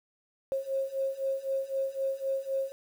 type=beating tone pair; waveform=sine; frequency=537 / 540.9 Hz; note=C5 / C#5; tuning=+45 / -43 cents; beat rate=3.9 Hz; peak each=-33 / -31 dBFS; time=0.52-2.72 s; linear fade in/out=0 ms; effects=9-bit